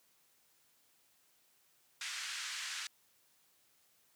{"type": "band-pass noise", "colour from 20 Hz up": "pink", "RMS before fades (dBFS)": -42, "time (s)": [2.01, 2.87], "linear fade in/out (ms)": 2, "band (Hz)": [1500, 7900], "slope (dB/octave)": 24, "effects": ["white hiss -71 dBFS RMS until 4.15 s", "high-pass 80 Hz 12 dB/octave"]}